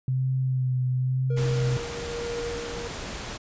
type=tone with vibrato; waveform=sine; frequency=129 Hz; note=C3; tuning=24 cents flat; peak=-22 dBFS; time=0.08-1.77 s; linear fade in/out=2 ms; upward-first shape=sine; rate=0.98 Hz; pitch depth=25 cents each way
type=tone with tremolo; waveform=triangle; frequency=472.1 Hz; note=A#4; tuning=22 cents sharp; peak=-27 dBFS; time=1.3-2.88 s; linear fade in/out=5 ms; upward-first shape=sine; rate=1.2 Hz; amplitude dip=50%
type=noise; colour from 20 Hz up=pink; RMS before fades=-35 dBFS; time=1.36-3.38 s; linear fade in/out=20 ms
effects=resampled to 16000 Hz